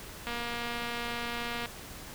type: click train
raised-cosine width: 0.3 ms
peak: -20 dBFS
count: 330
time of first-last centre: 0.27-1.658 s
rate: 237 Hz
effects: pink hiss -45 dBFS RMS until 2.14 s